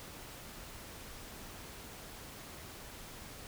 silence, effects pink hiss -49 dBFS RMS until 3.47 s

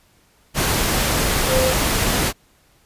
sine tone in noise, 518 Hz, C5, 17 cents flat, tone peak -17 dBFS, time 1.48-1.74 s, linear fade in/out 50 ms, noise pink, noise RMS -19 dBFS, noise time 0.54-2.33 s, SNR -1 dB, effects pink hiss -57 dBFS RMS until 2.85 s + resampled to 32000 Hz

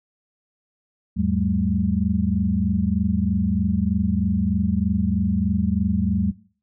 sine tone cluster, 81.2 / 103.3 / 189.9 / 213.1 Hz, E2 / G#2 / F#3 / G#3, -26 / -9 / +45 / +45 cents, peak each -25 / -29 / -22 / -23 dBFS, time 1.16-6.32 s, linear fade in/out 20 ms, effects noise-tail reverb RT60 0.5 s tail -22 dB re dry

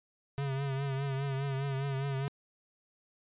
square tone with vibrato, 137.1 Hz, C#3, 19 cents flat, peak -32 dBFS, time 0.38-2.28 s, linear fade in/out 0 ms, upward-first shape triangle, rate 4.9 Hz, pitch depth 60 cents each way, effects resampled to 8000 Hz

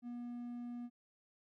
triangle tone, 241 Hz, B3, 42 cents flat, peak -40 dBFS, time 0.02-0.9 s, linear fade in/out 50 ms, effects none

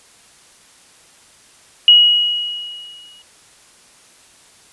sine tone with exponential decay, 2903 Hz, F#7, 34 cents flat, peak -3 dBFS, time 1.88-3.22 s, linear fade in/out 1 ms, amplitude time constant 290 ms, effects white hiss -48 dBFS RMS until 4.72 s + resampled to 24000 Hz

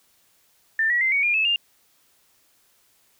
sine tone with pitch steps, 1787 / 1926.4 / 2077 / 2239 / 2413 / 2601 / 2804 Hz, A6 / B6 / C7 / C#7 / D7 / E7 / F7, +26 / -44 / -13 / +17 / +46 / -24 / +6 cents, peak -18 dBFS, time 0.79-1.56 s, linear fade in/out 2 ms, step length 110 ms, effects white hiss -62 dBFS RMS until 3.19 s

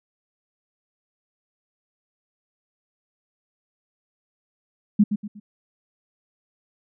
sine tone with echo, 207.7 Hz, G#3, in tune, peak -11 dBFS, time 4.99-5.04 s, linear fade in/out 10 ms, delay 120 ms, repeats 3, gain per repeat -9 dB, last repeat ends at 5.4 s, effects none

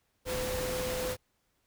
sine tone in noise, 507 Hz, B4, 45 cents sharp, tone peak -33 dBFS, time 0.25-1.17 s, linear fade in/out 50 ms, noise pink, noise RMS -36 dBFS, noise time 0.25-1.17 s, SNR 0 dB, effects pink hiss -75 dBFS RMS until 1.66 s

